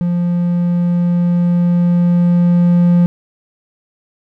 triangle tone with level ramp, 174.61 Hz, F3, in tune, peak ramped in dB -11 to -5 dBFS, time 0.01-3.06 s, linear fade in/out 0 ms, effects none

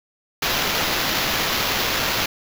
blue noise with sample-and-hold, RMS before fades -22 dBFS, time 0.42-2.26 s, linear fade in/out 5 ms, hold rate 8820 Hz, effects none

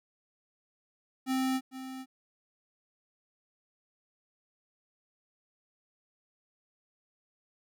square tone with echo, 261.6 Hz, C4, in tune, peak -28 dBFS, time 1.26-1.61 s, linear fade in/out 50 ms, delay 450 ms, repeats 1, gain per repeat -12 dB, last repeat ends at 2.06 s, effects none

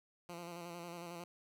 10% pulse tone with vibrato, 172.2 Hz, F3, 24 cents flat, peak -37 dBFS, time 0.29-1.24 s, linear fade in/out 2 ms, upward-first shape square, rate 11 Hz, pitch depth 32 cents each way, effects none

